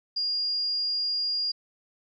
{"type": "tone", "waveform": "sine", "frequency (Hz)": 4831, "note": "D8", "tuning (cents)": 48, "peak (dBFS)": -25, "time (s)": [0.16, 1.52], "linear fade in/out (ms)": 10, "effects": []}